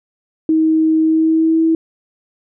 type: tone with pitch glide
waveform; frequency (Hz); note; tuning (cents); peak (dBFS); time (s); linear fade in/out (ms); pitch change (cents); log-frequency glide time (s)
sine; 317.4 to 324.6; D#4 to E4; +35 to -27; -10; 0.49-1.75; 2; +38; 1.01-1.64
effects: none